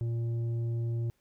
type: tone with tanh clipping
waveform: triangle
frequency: 116.54 Hz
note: A#2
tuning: in tune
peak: -30 dBFS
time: 0.01-1.1 s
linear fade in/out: 0 ms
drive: 11 dB
effects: pink hiss -74 dBFS RMS until 1.2 s